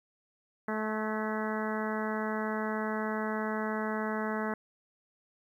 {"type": "harmonic tone with a mistuned harmonic", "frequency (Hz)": 216.8, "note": "A3", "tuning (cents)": -25, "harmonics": [1, 2, 3, 4, 5, 6, 7, 8, 9], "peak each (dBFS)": [-34, -37, -39, -40, -41, -42, -42, -43, -44], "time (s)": [0.68, 4.54], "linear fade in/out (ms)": 2, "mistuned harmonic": 8, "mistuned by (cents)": -33, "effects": ["11-bit"]}